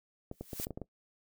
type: clicks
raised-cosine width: 2 ms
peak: -26 dBFS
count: 8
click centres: 0.314 / 0.41 / 0.532 / 0.599 / 0.669 / 0.707 / 0.775 / 0.817 s
type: noise with exponential growth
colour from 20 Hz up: blue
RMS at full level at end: -35 dBFS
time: 0.32-0.65 s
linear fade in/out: 2 ms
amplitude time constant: 70 ms
effects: noise-tail reverb RT60 0.1 s tail -20 dB re dry